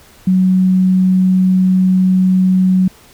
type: tone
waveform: sine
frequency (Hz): 185.9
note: F#3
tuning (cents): +8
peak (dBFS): -8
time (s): 0.27-2.88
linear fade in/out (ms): 5
effects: pink hiss -44 dBFS RMS until 3.13 s